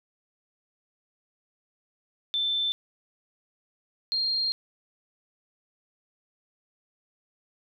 sine tone pair in turn, 3540 / 4210 Hz, A7 / C8, +10 / +10 cents, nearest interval minor third, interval 300 cents, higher second, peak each -24 dBFS, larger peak neither, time 2.34-2.72 / 4.12-4.52 s, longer second, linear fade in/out 0 ms, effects none

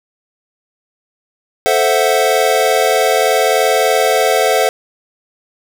square chord, F# half-diminished seventh, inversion first, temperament equal, 440 / 523.3 / 659.3 / 740 Hz, A4 / C5 / E5 / F#5, 0 / 0 / 0 / 0 cents, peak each -17 dBFS, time 1.66-4.69 s, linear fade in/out 0 ms, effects none

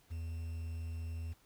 triangle tone with quantisation, 82.41 Hz, E2, in tune, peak -36 dBFS, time 0.1-1.34 s, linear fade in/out 20 ms, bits 10, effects pink hiss -68 dBFS RMS until 1.45 s

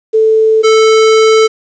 sine / square tone pair in turn, 440 / 440 Hz, A4 / A4, 0 / 0 cents, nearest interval unison, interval 0 cents, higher neither, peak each -5 / -5 dBFS, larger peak neither, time 0.13-0.63 / 0.63-1.48 s, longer second, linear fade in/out 20 ms, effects resampled to 16000 Hz + 7-bit

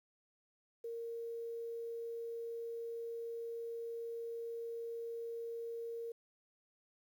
sine tone with quantisation, 463.3 Hz, A#4, 11 cents flat, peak -40 dBFS, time 0.84-6.12 s, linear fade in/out 5 ms, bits 11, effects none

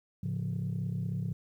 sine chord, A augmented, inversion none, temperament equal with one note detuned, 108.42 / 138.59 / 174.61 Hz, A2 / C#3 / E#3, -25 / 0 / 0 cents, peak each -34 dBFS, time 0.23-1.33 s, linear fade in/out 5 ms, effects tanh soft clip ceiling -26 dBFS + 11-bit

